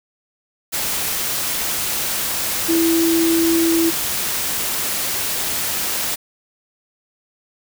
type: tone in noise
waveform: sine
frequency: 331.3 Hz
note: E4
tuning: 9 cents sharp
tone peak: -14 dBFS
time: 2.68-3.91 s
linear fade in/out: 20 ms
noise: white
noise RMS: -22 dBFS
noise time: 0.72-6.16 s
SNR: +5 dB
effects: none